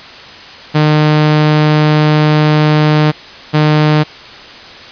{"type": "tone pair in turn", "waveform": "sawtooth", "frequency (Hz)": [152.2, 152.2], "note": ["D#3", "D#3"], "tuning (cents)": [-38, -38], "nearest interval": "unison", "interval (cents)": 0, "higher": "neither", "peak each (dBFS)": -3, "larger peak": "neither", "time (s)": [[0.74, 3.12], [3.53, 4.04]], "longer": "first", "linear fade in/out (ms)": 20, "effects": ["white hiss -32 dBFS RMS until 4.91 s", "resampled to 11025 Hz"]}